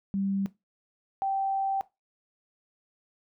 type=tone pair in turn; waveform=sine; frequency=196 / 779 Hz; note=G3 / G5; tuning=0 / -11 cents; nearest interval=2 octaves; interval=2389 cents; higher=second; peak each=-26 / -25 dBFS; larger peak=second; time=0.14-0.46 / 1.22-1.81 s; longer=second; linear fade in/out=0 ms; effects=noise-tail reverb RT60 0.2 s tail -17 dB re dry